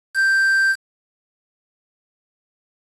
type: tone with quantisation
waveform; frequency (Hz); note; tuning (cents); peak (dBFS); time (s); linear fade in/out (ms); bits
triangle; 1570; G6; +2; -12; 0.14-0.76; 50; 5
effects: resampled to 24000 Hz